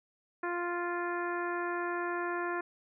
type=harmonic tone; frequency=349.2 Hz; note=F4; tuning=in tune; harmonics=1 / 2 / 3 / 4 / 5 / 6 / 7; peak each=-35 / -40 / -38 / -40 / -40 / -52 / -51 dBFS; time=0.43-2.61 s; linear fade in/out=5 ms; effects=none